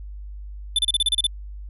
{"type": "tone bursts", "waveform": "square", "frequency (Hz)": 3520, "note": "A7", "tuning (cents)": 0, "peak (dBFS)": -17, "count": 9, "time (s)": [0.76, 1.267], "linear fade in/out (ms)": 2, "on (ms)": 27, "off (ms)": 33, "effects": ["added 50 Hz sine -33 dBFS peak until 1.69 s", "resampled to 32000 Hz"]}